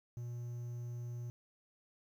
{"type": "tone with quantisation", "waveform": "triangle", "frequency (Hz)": 120, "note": "B2", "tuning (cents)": -49, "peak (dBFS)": -38, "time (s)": [0.17, 1.3], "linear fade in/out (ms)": 0, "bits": 11, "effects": []}